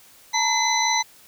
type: tone cluster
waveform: sine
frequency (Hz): 881 / 946 / 2044 / 4002 / 6010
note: A5 / A#5 / C7 / B7 / F#8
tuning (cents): +2 / +25 / -41 / +22 / +26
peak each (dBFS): -25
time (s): 0.33-1.03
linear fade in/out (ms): 20
effects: white hiss -51 dBFS RMS until 1.27 s